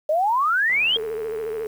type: exponential sweep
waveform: sine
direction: up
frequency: 590 to 3313 Hz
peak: -17 dBFS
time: 0.09-0.97 s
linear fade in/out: 5 ms
type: click train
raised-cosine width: 0.5 ms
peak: -25 dBFS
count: 75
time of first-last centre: 0.7-1.66 s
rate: 77.1 Hz
type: tone with vibrato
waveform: sine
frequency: 440 Hz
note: A4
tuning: in tune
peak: -25 dBFS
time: 0.96-1.67 s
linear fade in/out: 2 ms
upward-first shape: sine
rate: 14 Hz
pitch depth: 68 cents each way
effects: 8-bit